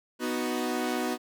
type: chord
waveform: sawtooth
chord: B major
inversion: none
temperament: equal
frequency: 246.9 / 311.1 / 370 Hz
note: B3 / D#4 / F#4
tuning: 0 / 0 / 0 cents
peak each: -27 / -30 / -29 dBFS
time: 0.19-1.18 s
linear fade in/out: 50 ms
effects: none